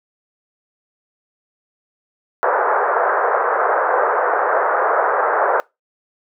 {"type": "band-pass noise", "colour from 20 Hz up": "pink", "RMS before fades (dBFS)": -17, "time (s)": [2.43, 5.6], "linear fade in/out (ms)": 0, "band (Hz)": [440, 1600], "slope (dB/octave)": 48, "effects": ["noise-tail reverb RT60 0.2 s tail -22 dB re dry"]}